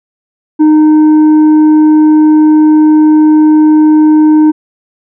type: tone with tanh clipping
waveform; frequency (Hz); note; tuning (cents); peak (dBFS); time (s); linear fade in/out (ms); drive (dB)
triangle; 307.7; D#4; -19; -3; 0.59-4.52; 20; 9
effects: none